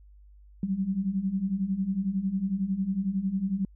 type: beating tone pair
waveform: sine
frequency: 185.4 / 196.4 Hz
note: F#3 / G3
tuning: +4 / +4 cents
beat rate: 11 Hz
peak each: -31 / -27 dBFS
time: 0.63-3.65 s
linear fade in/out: 2 ms
effects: added 50 Hz sine -50 dBFS peak until 3.75 s